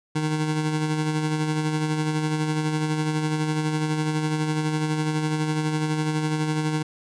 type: tone with tremolo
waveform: 25% pulse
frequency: 154.4 Hz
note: D#3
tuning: 13 cents flat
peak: -17 dBFS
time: 0.15-6.83 s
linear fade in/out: 10 ms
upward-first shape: sine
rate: 12 Hz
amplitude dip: 40%
effects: resampled to 22050 Hz